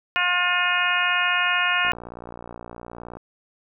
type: harmonic tone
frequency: 356.8 Hz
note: F4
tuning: 37 cents sharp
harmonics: 2 / 3 / 4 / 5 / 6 / 7 / 8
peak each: -30 / -27 / -24 / -26 / -31 / -25 / -27 dBFS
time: 0.16-1.92 s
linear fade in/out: 0 ms
type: click train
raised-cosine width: 1 ms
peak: -23 dBFS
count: 79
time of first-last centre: 1.85-3.17 s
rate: 59.1 Hz
effects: none